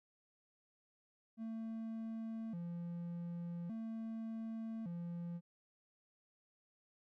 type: tone with vibrato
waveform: triangle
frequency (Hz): 196.4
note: G3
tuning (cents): +4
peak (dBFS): -39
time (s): 1.37-5.41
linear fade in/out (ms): 50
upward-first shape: square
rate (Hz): 0.43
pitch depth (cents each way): 230
effects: none